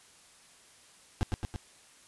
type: noise with echo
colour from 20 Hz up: brown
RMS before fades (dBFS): -26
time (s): 1.21-1.23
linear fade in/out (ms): 0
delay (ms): 110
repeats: 3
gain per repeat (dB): -3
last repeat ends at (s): 1.56
effects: white hiss -58 dBFS RMS until 2.07 s + resampled to 24000 Hz